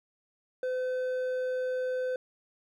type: tone with hard clipping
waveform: sine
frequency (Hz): 509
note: C5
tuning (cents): -48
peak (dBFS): -30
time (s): 0.63-2.16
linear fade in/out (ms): 2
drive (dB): 5
effects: none